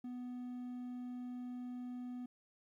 triangle tone, 247.6 Hz, B3, 5 cents sharp, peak -40 dBFS, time 0.04-2.26 s, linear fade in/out 5 ms, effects 13-bit

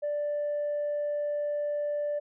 sine tone, 587.3 Hz, D5, in tune, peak -26 dBFS, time 0.02-2.2 s, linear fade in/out 20 ms, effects tanh soft clip ceiling -25 dBFS

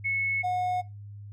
sine / triangle tone pair in turn, 2197 / 726.8 Hz, C#7 / F#5, -16 / -31 cents, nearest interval octave + perfect fifth, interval 1915 cents, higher first, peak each -25 / -23 dBFS, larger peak second, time 0.04-0.43 / 0.43-0.82 s, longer neither, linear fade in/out 20 ms, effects noise-tail reverb RT60 0.2 s tail -17 dB re dry + added 102 Hz sine -40 dBFS peak until 1.32 s

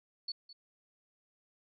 sine tone with echo, 4435 Hz, C#8, in tune, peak -35 dBFS, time 0.28-0.32 s, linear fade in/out 5 ms, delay 210 ms, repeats 1, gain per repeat -15 dB, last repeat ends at 0.53 s, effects none

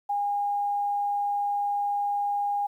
sine tone, 814 Hz, G#5, 35 cents flat, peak -24 dBFS, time 0.09-2.67 s, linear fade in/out 10 ms, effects 10-bit

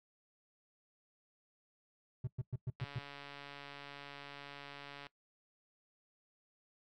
triangle tone bursts, 126.6 Hz, B2, 43 cents sharp, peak -33 dBFS, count 6, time 2.24-2.988 s, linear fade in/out 5 ms, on 33 ms, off 110 ms
click train, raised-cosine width 0.3 ms, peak -33 dBFS, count 323, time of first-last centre 2.8-5.068 s, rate 142 Hz
effects noise-tail reverb RT60 0.1 s tail -21 dB re dry

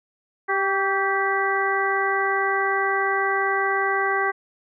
harmonic tone with a mistuned harmonic, 392.2 Hz, G4, 1 cent sharp, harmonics 1 / 2 / 3 / 4 / 5, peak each -26 / -26 / -26 / -26 / -26 dBFS, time 0.48-4.32 s, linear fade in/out 20 ms, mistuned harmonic 3, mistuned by -42 cents, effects none

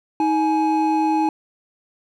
triangle tone pair together, 316.1 / 841.9 Hz, D#4 / G#5, +27 / +23 cents, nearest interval octave + perfect fourth, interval 1696 cents, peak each -17 dBFS, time 0.2-1.29 s, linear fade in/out 2 ms, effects none

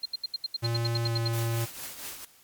sine tone bursts, 4186 Hz, C8, in tune, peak -27 dBFS, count 13, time 0.03-1.28 s, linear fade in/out 5 ms, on 26 ms, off 76 ms
square tone with pitch glide, 116.54 to 115.4 Hz, A#2 to A#2, 0 to -17 cents, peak -27 dBFS, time 0.62-1.66 s, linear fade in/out 20 ms, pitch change -17 cents, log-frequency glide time 1.05-1.13 s
white noise with tremolo, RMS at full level -37 dBFS, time 1.33-2.25 s, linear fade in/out 5 ms, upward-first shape triangle, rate 4.4 Hz, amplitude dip 65%
effects white hiss -58 dBFS RMS until 2.43 s + MP3 96 kbps

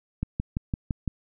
click train, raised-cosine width 5 ms, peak -14 dBFS, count 6, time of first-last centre 0.23-1.077 s, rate 5.9 Hz, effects none

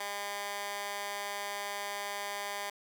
15% pulse tone with high-pass filter, 202.5 Hz, G#3, 43 cents flat, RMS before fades -38 dBFS, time 0-2.7 s, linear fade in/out 5 ms, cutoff 990 Hz, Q 1.1, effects none

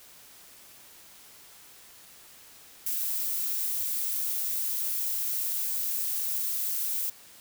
violet noise, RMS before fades -30 dBFS, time 2.86-7.1 s, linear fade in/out 5 ms, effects white hiss -52 dBFS RMS until 7.4 s

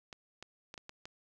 clicks, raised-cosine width 0.2 ms, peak -28 dBFS, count 6, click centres 0.128 / 0.426 / 0.741 / 0.778 / 0.894 / 1.055 s, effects none

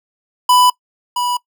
square tone pair in turn, 994 / 980.3 Hz, B5 / B5, +11 / -13 cents, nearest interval unison, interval 24 cents, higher first, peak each -9 / -17 dBFS, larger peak first, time 0.49-0.7 / 1.16-1.37 s, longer neither, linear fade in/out 5 ms, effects noise-tail reverb RT60 0.1 s tail -22 dB re dry

